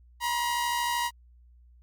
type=tone pair together; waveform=sawtooth; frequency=955 / 1028 Hz; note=A#5 / C6; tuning=+42 / -31 cents; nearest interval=minor second; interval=127 cents; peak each=-23 / -32 dBFS; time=0.2-1.11 s; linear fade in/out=50 ms; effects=added 60 Hz sine -53 dBFS peak until 1.82 s + Opus 48 kbps